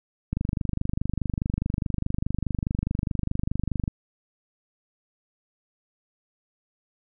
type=click train; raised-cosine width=5 ms; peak=-13 dBFS; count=89; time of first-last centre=0.33-3.878 s; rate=24.8 Hz; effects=none